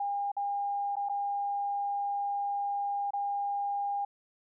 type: tone with dropouts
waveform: sine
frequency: 807 Hz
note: G#5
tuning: 50 cents flat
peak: -29 dBFS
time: 0-4.05 s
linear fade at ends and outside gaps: 5 ms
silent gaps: 0.318-0.366 / 0.956-0.966 / 1.088-1.095 / 3.107-3.134 s
effects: none